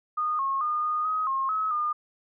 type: tone with pitch steps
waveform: sine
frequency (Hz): 1229 / 1086 / 1220 / 1229 / 1262 / 1073 / 1282 / 1214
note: D#6 / C#6 / D#6 / D#6 / D#6 / C6 / E6 / D#6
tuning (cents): -22 / -36 / -34 / -22 / +24 / +43 / -49 / -43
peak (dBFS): -24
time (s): 0.17-1.93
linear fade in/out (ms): 10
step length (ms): 220
effects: none